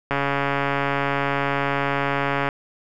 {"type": "click train", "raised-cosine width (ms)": 0.5, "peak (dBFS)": -7, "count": 334, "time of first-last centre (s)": [0.11, 2.489], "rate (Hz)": 140, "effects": []}